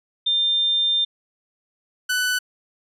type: tone pair in turn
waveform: sine / sawtooth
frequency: 3600 / 1494.9 Hz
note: A7 / F#6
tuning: +39 / +17 cents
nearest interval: octave + minor third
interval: 1522 cents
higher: first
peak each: -17 / -16 dBFS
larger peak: second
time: 0.26-1.05 / 2.09-2.39 s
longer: first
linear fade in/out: 10 ms
effects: resampled to 32000 Hz